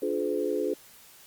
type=chord; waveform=sine; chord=D diminished seventh; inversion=none; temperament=just; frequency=293.7 / 352.4 / 422.9 / 507.5 Hz; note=D4 / F4 / Ab4 / Cb5; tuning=0 / +16 / +31 / +47 cents; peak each=-33 / -32 / -29 / -32 dBFS; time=0.02-0.74 s; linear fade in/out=5 ms; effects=white hiss -53 dBFS RMS until 1.26 s + Opus 32 kbps